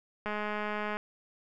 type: click train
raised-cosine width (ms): 0.5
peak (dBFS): -20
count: 150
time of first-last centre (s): 0.26-0.97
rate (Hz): 210
effects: none